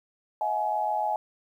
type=tone cluster; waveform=sine; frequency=638 / 725 / 844 Hz; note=D#5 / F#5 / G#5; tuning=+43 / -35 / +28 cents; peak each=-32 / -32 / -26 dBFS; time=0.41-1.16 s; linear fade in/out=2 ms; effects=10-bit